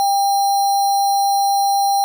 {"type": "tone with sample-and-hold", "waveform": "sine", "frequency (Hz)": 796, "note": "G5", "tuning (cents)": 26, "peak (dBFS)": -13, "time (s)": [0, 2.04], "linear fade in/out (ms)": 0, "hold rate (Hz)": 4900, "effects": []}